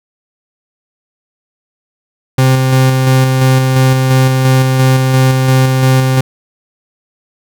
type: tone with tremolo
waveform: 40% pulse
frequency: 130.81 Hz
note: C3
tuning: in tune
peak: -5 dBFS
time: 2.38-6.21 s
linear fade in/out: 5 ms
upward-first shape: square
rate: 2.9 Hz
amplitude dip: 30%
effects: none